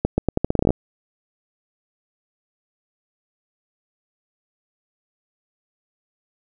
accelerating click train, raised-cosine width 2 ms, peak -4 dBFS, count 13, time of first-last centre 0.05-0.705 s, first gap 130 ms, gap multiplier 0.82, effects none

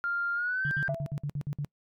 sine tone with pitch glide, 1396.9 to 1577.1 Hz, F6 to G6, 0 to +10 cents, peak -27 dBFS, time 0.04-0.88 s, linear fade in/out 0 ms, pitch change +210 cents, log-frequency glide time 0.34-0.69 s
sine tone bursts, 144.5 Hz, D3, 28 cents flat, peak -29 dBFS, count 9, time 0.65-1.647 s, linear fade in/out 0 ms, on 61 ms, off 56 ms
sine tone with exponential decay, 665 Hz, E5, 15 cents sharp, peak -26 dBFS, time 0.89-1.24 s, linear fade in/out 2 ms, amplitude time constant 74 ms
effects noise-tail reverb RT60 0.1 s tail -26 dB re dry + tanh soft clip ceiling -20 dBFS

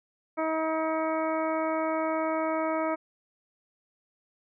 harmonic tone, 318.4 Hz, D#4, 40 cents sharp, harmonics 1 / 2 / 3 / 4 / 5 / 6 / 7, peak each -31 / -29 / -34 / -34 / -44 / -46 / -40 dBFS, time 0.37-2.96 s, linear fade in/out 20 ms, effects none

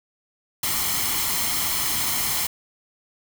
white noise with comb filter, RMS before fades -24 dBFS, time 0.63-2.47 s, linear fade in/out 5 ms, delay 0.95 ms, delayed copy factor +0.55, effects none

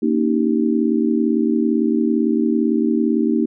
sine chord, Eb dominant seventh, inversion second, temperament just, 233.3 / 280 / 311.1 / 388.9 Hz, Bb3 / Db4 / Eb4 / G4, +2 / +18 / 0 / -14 cents, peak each -18 / -24 / -19 / -23 dBFS, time 0.02-3.46 s, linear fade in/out 10 ms, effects none

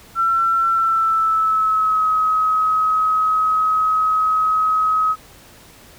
sine tone with pitch glide, 1348 to 1272.3 Hz, E6 to D#6, +38 to +38 cents, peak -14 dBFS, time 0.15-5.16 s, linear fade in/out 50 ms, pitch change -100 cents, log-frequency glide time 0.7-2.07 s, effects pink hiss -45 dBFS RMS until 5.98 s

